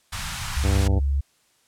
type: band-stop noise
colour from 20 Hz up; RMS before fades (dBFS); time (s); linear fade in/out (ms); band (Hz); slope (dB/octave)
pink; -30; 0.12-0.88; 10; 160 to 910; 24
type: tone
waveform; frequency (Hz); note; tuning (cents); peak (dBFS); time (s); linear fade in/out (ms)
sine; 69.3; C#2; 0; -19; 0.56-1.21; 10
type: harmonic tone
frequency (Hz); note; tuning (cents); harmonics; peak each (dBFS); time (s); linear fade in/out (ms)
97.9; G2; -2; 1 / 2 / 3 / 4 / 5 / 6 / 7 / 8 / 9; -21 / -30 / -31 / -35 / -34 / -40 / -40 / -41 / -44; 0.63-1; 20
effects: white hiss -63 dBFS RMS until 1.67 s + low-pass 10000 Hz 12 dB/octave